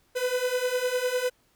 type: beating tone pair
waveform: 45% pulse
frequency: 494.8 / 504.7 Hz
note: B4 / B4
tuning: +3 / +38 cents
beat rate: 9.9 Hz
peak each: -29 / -27 dBFS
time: 0.15-1.3 s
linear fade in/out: 20 ms
effects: pink hiss -66 dBFS RMS until 1.55 s